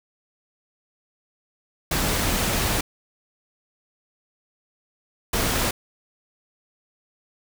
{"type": "noise bursts at uneven times", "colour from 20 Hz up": "pink", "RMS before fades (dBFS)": -23, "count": 2, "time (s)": [[1.91, 2.81], [5.33, 5.71]], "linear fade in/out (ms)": 5, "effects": []}